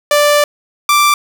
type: tone pair in turn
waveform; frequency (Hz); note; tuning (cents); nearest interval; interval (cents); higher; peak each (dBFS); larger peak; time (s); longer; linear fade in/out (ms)
sawtooth; 587.3 / 1174.6; D5 / D6; 0 / 0; octave; 1200; second; -4; neither; 0.11-0.44 / 0.89-1.14; first; 2
effects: none